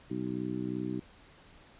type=harmonic tone; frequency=62.8 Hz; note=B1; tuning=30 cents sharp; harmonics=2 / 3 / 4 / 5 / 6; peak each=-41 / -38 / -39 / -36 / -41 dBFS; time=0.1-1 s; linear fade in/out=10 ms; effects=pink hiss -57 dBFS RMS until 1.79 s + resampled to 8000 Hz